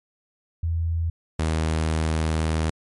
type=tone pair in turn; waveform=sine / sawtooth; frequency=83 / 79.38 Hz; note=E2 / D#2; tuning=+12 / +35 cents; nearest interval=minor second; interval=77 cents; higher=first; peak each=-21 / -17 dBFS; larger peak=second; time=0.63-1.1 / 1.39-2.7 s; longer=second; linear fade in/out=5 ms; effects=MP3 48 kbps